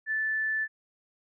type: tone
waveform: sine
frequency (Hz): 1753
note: A6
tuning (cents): -7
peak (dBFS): -26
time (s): 0.06-0.68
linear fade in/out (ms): 50
effects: none